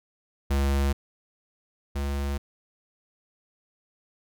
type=tone pair in turn; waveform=square; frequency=69.3 / 70.15 Hz; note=C#2 / C#2; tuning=0 / +21 cents; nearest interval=unison; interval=21 cents; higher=second; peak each=-22 / -27 dBFS; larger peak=first; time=0.5-0.93 / 1.95-2.38 s; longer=neither; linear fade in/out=10 ms; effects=none